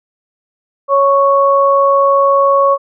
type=tone pair together; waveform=sine; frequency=554.4 / 1108.7 Hz; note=C#5 / C#6; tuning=0 / 0 cents; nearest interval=octave; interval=1200 cents; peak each=-10 dBFS; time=0.88-2.78 s; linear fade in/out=50 ms; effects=none